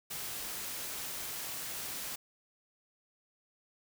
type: noise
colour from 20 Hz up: white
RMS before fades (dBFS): -40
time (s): 0.1-2.16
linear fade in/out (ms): 10
effects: none